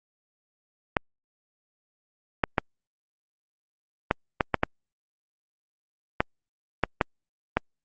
clicks, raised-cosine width 0.5 ms, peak -5 dBFS, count 11, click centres 0.968 / 2.438 / 2.582 / 4.111 / 4.408 / 4.543 / 4.634 / 6.205 / 6.837 / 7.012 / 7.57 s, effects Opus 48 kbps

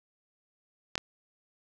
clicks, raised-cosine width 0.2 ms, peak -13 dBFS, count 2, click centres 0.955 / 0.979 s, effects none

